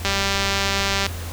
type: click train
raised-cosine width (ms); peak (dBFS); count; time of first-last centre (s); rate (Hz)
0.2; -4; 201; 0.05-1.065; 197
effects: added 85 Hz sine -29 dBFS peak until 1.32 s + pink hiss -35 dBFS RMS until 1.32 s